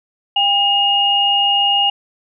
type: tone pair together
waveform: sine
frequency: 800 / 2853 Hz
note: G5 / F7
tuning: +35 / +36 cents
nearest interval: octave + minor seventh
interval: 2201 cents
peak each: -17 / -13 dBFS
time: 0.36-1.9 s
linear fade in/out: 5 ms
effects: none